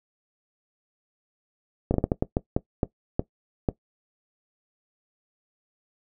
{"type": "slowing click train", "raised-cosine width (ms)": 2, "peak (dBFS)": -8, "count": 11, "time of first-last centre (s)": [1.91, 3.688], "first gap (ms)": 31, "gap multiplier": 1.36, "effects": ["noise-tail reverb RT60 0.1 s tail -18 dB re dry"]}